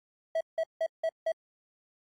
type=tone bursts; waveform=triangle; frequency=650 Hz; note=E5; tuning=24 cents flat; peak=-24 dBFS; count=5; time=0.35-1.32 s; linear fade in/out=5 ms; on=58 ms; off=170 ms; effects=AAC 48 kbps